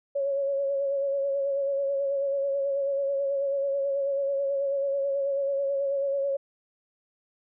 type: tone with vibrato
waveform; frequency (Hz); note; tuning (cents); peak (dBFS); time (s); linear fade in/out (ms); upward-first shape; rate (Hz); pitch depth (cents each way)
sine; 554.4; C#5; 0; -24; 0.15-6.37; 10; sine; 9.2; 30
effects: none